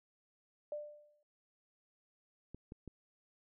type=tone with exponential decay; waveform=sine; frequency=594 Hz; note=D5; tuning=20 cents sharp; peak=-36 dBFS; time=0.72-1.23 s; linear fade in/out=2 ms; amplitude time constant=110 ms
type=clicks; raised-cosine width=3 ms; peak=-34 dBFS; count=3; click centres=2.546 / 2.721 / 2.877 s
effects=none